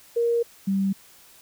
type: tone pair in turn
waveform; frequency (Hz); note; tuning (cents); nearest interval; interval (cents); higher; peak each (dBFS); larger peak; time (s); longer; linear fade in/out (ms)
sine; 469.2 / 194.73; A#4 / G3; +11 / -11; octave + minor third; 1522; first; -19 / -20; first; 0.16-0.43 / 0.67-0.93; first; 10
effects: white hiss -52 dBFS RMS until 1.41 s